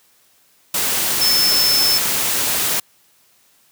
sine tone in noise, 5274 Hz, E8, in tune, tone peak -14 dBFS, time 1.21-1.98 s, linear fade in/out 5 ms, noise white, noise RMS -19 dBFS, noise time 0.74-2.8 s, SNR +2 dB, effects white hiss -56 dBFS RMS until 3.71 s + high-pass 80 Hz 12 dB/octave

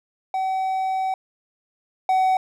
triangle tone pair in turn, 760 / 753 Hz, F#5 / F#5, +46 / +30 cents, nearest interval unison, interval 16 cents, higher first, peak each -19 / -14 dBFS, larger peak second, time 0.34-1.14 / 2.09-2.37 s, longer first, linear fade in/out 2 ms, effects none

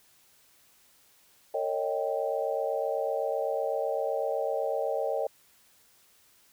sine chord, Eb dominant seventh, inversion second, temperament equal with one note detuned, 454.5 / 554.4 / 622.3 / 784 Hz, Bb4 / Db5 / Eb5 / G5, -44 / 0 / 0 / 0 cents, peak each -33 / -31 / -32 / -35 dBFS, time 1.54-5.27 s, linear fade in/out 5 ms, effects white hiss -62 dBFS RMS until 6.52 s

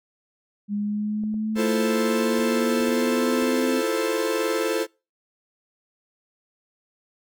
sine exponential sweep, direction up, 204.4 to 260 Hz, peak -23 dBFS, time 0.68-3.83 s, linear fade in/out 50 ms
clicks, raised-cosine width 2 ms, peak -31 dBFS, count 7, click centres 1.237 / 1.342 / 1.561 / 2.392 / 2.807 / 2.888 / 3.425 s
45% pulse chord, F major seventh, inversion third, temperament equal, 329.6 / 349.2 / 440 / 523.3 Hz, E4 / F4 / A4 / C5, 0 / 0 / 0 / 0 cents, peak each -29 / -30 / -25 / -28 dBFS, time 1.55-4.87 s, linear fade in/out 50 ms
effects noise-tail reverb RT60 0.3 s tail -25 dB re dry

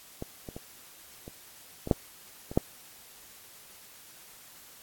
clicks, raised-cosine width 2 ms, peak -21 / -25 / -25 / -28 / -21 / -7 / -24 / -8 dBFS, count 8, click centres 0.224 / 0.488 / 0.565 / 1.279 / 1.874 / 1.912 / 2.515 / 2.575 s, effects white hiss -52 dBFS RMS until 4.82 s + AAC 64 kbps

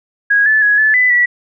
sine tone with pitch steps, 1650 / 1740 / 1673 / 1735 / 2000 / 1948 Hz, G#6 / A6 / G#6 / A6 / B6 / B6, -12 / -20 / +12 / -25 / +21 / -24 cents, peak -8 dBFS, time 0.3-1.26 s, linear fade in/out 10 ms, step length 160 ms, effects none

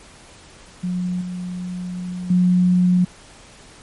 sine tone with level steps, 180.2 Hz, F#3, 45 cents flat, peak -20 / -25 / -12 dBFS, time 0.83-3.05 s, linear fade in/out 10 ms, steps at 1.21 / 2.3 s, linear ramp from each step 5 ms, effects pink hiss -45 dBFS RMS until 3.82 s + MP3 48 kbps

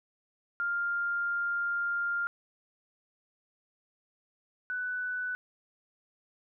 sine tone pair in turn, 1400 / 1491.7 Hz, F6 / F#6, +4 / +14 cents, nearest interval minor second, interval 110 cents, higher second, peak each -28 / -31 dBFS, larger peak first, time 0.6-2.27 / 4.7-5.35 s, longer first, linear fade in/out 0 ms, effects none

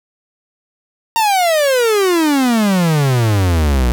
45% pulse exponential sweep, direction down, 930 to 57.5 Hz, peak -11 dBFS, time 1.16-3.92 s, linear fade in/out 0 ms, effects none

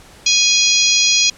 harmonic tone, 827 Hz, G#5, 8 cents flat, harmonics 3 / 4 / 5 / 6 / 7 / 8, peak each -18 / -18 / -18 / -18 / -18 / -18 dBFS, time 0.26-1.3 s, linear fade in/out 5 ms, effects pink hiss -43 dBFS RMS until 1.37 s + low-pass 10000 Hz 12 dB/octave

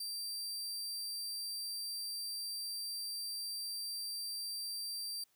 sawtooth tone, 4699 Hz, D8, in tune, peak -36 dBFS, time 0-5.24 s, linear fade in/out 5 ms, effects white hiss -74 dBFS RMS until 5.35 s

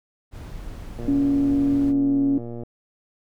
brown noise, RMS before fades -35 dBFS, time 0.31-1.94 s, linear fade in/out 50 ms
click train, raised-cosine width 2 ms, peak -22 dBFS, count 195, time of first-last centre 0.99-2.634 s, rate 118 Hz
sine tone with pitch glide, 280 to 277.9 Hz, C#4 to C#4, +18 to +4 cents, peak -17 dBFS, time 1.08-2.38 s, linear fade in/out 2 ms, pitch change -14 cents, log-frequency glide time 1.78-2.21 s
effects none

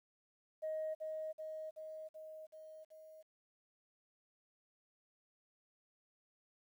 sine tone with echo, 627 Hz, D#5, 13 cents sharp, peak -36 dBFS, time 0.62-0.95 s, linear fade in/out 20 ms, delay 380 ms, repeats 6, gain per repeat -3 dB, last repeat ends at 3.23 s, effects tanh soft clip ceiling -34 dBFS + 12-bit

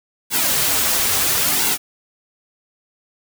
white noise with flanger, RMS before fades -18 dBFS, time 0.3-1.78 s, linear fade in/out 50 ms, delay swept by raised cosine 1.6 to 6.8 ms, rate 0.74 Hz, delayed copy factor -0.65, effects none

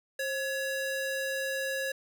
square ring-modulated tone, 1112 Hz, C#6, 5 cents sharp, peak -28 dBFS, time 0.19-1.92 s, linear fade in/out 5 ms, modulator 578 Hz, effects none

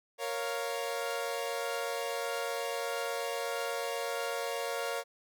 sawtooth chord, Bb minor, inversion none, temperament equal, 466.2 / 554.4 / 698.5 Hz, Bb4 / Db5 / F5, 0 / 0 / 0 cents, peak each -33 / -33 / -35 dBFS, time 0.18-5.04 s, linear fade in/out 50 ms, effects none

